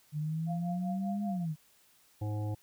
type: exponential two-way sweep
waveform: sine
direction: up then down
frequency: 148.1 to 207.7 to 148.1 Hz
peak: -31 dBFS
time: 0.12-1.56 s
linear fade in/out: 50 ms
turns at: 1.25 s
type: tone with tremolo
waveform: sine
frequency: 696 Hz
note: F5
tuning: 6 cents flat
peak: -36 dBFS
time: 0.46-1.46 s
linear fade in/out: 50 ms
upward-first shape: triangle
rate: 5.1 Hz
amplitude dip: 95%
type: harmonic tone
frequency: 105.5 Hz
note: G#2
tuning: 28 cents sharp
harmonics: 1 / 3 / 5 / 7 / 8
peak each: -32 / -42 / -46 / -49 / -50 dBFS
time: 2.21-2.55 s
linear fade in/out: 10 ms
effects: white hiss -65 dBFS RMS until 2.62 s